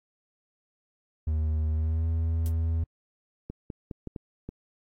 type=tone with pitch glide; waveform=triangle; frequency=77.78 to 81.69 Hz; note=D#2 to E2; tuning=0 to -15 cents; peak=-22 dBFS; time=1.27-2.84 s; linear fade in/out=5 ms; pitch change=+85 cents; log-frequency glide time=1.72-2.07 s
type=noise with exponential decay; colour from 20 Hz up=blue; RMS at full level=-38 dBFS; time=2.46-2.54 s; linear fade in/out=0 ms; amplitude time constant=16 ms
type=clicks; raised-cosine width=3 ms; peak=-23 dBFS; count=6; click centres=3.5 / 3.702 / 3.912 / 4.073 / 4.162 / 4.49 s
effects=AAC 48 kbps